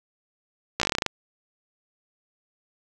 slowing click train, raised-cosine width 0.2 ms, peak -5 dBFS, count 11, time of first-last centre 0.8-1.063 s, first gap 15 ms, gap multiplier 1.12, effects none

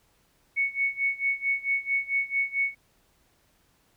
sine tone with tremolo, 2217 Hz, C#7, in tune, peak -21 dBFS, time 0.56-2.75 s, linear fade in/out 20 ms, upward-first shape sine, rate 4.5 Hz, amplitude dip 90%, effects pink hiss -66 dBFS RMS until 3.96 s

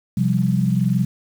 sine chord, C suspended fourth, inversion none, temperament equal with one note detuned, 129.68 / 174.61 / 196 Hz, C3 / F3 / G3, -15 / 0 / 0 cents, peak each -20 dBFS, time 0.17-1.05 s, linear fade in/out 5 ms, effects 7-bit

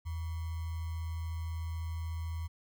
sine tone with sample-and-hold, 81.9 Hz, E2, 11 cents flat, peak -34 dBFS, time 0.05-2.48 s, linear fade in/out 20 ms, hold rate 1050 Hz, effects none

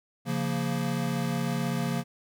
square chord, Bb minor, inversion first, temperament equal, 138.59 / 174.61 / 233.1 Hz, Db3 / F3 / Bb3, 0 / 0 / 0 cents, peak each -32 dBFS, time 0.25-2.04 s, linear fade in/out 50 ms, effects none

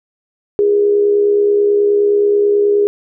sine tone with amplitude modulation, 410 Hz, G#4, 22 cents flat, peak -7 dBFS, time 0.59-2.87 s, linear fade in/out 0 ms, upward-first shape sine, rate 69.4 Hz, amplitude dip 45%, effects none

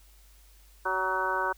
harmonic tone with a mistuned harmonic, 188 Hz, F#3, 28 cents sharp, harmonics 2 / 3 / 4 / 5 / 6 / 7 / 8, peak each -36 / -36 / -39 / -30 / -34 / -37 / -31 dBFS, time 0.85-1.53 s, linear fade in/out 10 ms, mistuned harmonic 7, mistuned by -39 cents, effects added 50 Hz sine -54 dBFS peak until 1.57 s + white hiss -61 dBFS RMS until 1.57 s

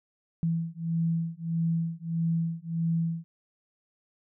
sine beating tone pair, 164.81 / 166.41 Hz, E3 / E3, 0 / +17 cents, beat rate 1.6 Hz, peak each -29 dBFS, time 0.43-3.24 s, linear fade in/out 0 ms, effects none

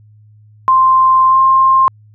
sine tone with pitch glide, 1046.5 to 1058.7 Hz, C6 to C6, 0 to +20 cents, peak -6 dBFS, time 0.68-1.88 s, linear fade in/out 0 ms, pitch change +20 cents, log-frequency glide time 1.28-1.38 s, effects added 106 Hz sine -41 dBFS peak until 2.14 s

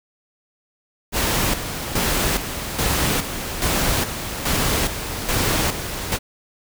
pink noise with tremolo, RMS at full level -20 dBFS, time 1.12-6.19 s, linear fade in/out 50 ms, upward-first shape square, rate 1.2 Hz, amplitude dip 60%, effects none

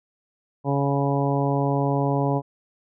harmonic tone, 140 Hz, C#3, 18 cents sharp, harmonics 1 / 2 / 3 / 4 / 5 / 6 / 7, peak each -23 / -26 / -28 / -29 / -30 / -31 / -31 dBFS, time 0.64-2.42 s, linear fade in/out 50 ms, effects none

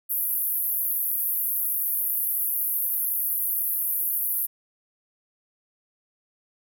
pink band-pass noise, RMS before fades -26 dBFS, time 0.09-4.47 s, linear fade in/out 20 ms, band 11000 to 16000 Hz, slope 96 dB/octave, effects none

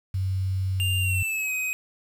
sine tone, 94.8 Hz, F#2, 43 cents sharp, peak -23 dBFS, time 0.14-1.23 s, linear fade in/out 5 ms
square tone with pitch glide, 2794 to 2518 Hz, F7 to D#7, 0 to +20 cents, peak -26 dBFS, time 0.8-1.73 s, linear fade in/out 0 ms, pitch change -180 cents, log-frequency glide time 1-1.52 s
effects 8-bit

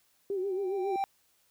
triangle tone with exponential growth, 784 Hz, G5, in tune, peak -24 dBFS, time 0.3-1.04 s, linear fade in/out 0 ms, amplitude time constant 160 ms
sine tone with vibrato, 383.7 Hz, G4, 37 cents flat, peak -29 dBFS, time 0.3-0.96 s, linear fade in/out 2 ms, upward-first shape sine, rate 7.3 Hz, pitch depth 90 cents each way
effects white hiss -69 dBFS RMS until 1.5 s

